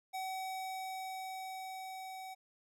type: tone with level ramp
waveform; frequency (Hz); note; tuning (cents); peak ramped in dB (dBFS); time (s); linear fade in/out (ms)
square; 757; F#5; +39; -38 to -45; 0.13-2.35; 20
effects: none